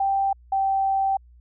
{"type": "tone pair in turn", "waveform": "sine", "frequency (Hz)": [784, 777.7], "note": ["G5", "G5"], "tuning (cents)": [0, -14], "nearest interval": "unison", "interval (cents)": 14, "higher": "first", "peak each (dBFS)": -19, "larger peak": "neither", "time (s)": [[0, 0.33], [0.52, 1.17]], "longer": "second", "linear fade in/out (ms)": 5, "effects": ["added 60 Hz sine -48 dBFS peak until 1.4 s"]}